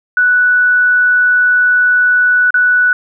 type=tone with dropouts; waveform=sine; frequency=1480 Hz; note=F#6; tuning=in tune; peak=-7 dBFS; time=0.17-2.93 s; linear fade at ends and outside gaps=2 ms; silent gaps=2.506-2.542 s; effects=none